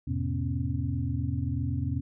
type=tone cluster; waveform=sine; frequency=85.3 / 107.4 / 127.9 / 247.2 / 275.1 Hz; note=F2 / A2 / C3 / B3 / C#4; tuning=-40 / -41 / -39 / +2 / -13 cents; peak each=-31 / -35 / -31 / -38 / -36 dBFS; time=0.07-2.01 s; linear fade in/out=10 ms; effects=none